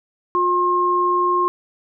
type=tone pair together; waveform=sine; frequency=356.8 / 1069.2 Hz; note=F4 / C6; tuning=+37 / +37 cents; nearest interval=octave + perfect fifth; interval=1900 cents; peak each=-21 / -16 dBFS; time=0.35-1.48 s; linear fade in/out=0 ms; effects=none